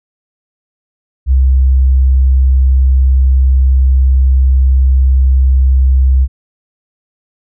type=tone; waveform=sine; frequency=65.5 Hz; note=C2; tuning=2 cents sharp; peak=-5 dBFS; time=1.26-6.28 s; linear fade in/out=50 ms; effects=none